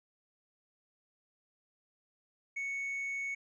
sine tone with tanh clipping, 2217 Hz, C#7, in tune, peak -35 dBFS, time 2.56-3.35 s, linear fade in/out 10 ms, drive 2 dB, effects none

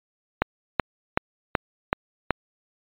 click train, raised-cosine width 0.5 ms, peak -3 dBFS, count 6, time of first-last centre 0.42-2.307 s, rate 2.65 Hz, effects resampled to 8000 Hz

